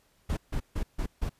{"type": "noise bursts", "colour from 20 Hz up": "brown", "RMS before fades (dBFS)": -29, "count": 5, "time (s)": [0.29, 1.295], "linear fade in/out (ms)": 10, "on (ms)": 81, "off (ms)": 150, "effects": ["pink hiss -67 dBFS RMS until 1.39 s", "resampled to 32000 Hz"]}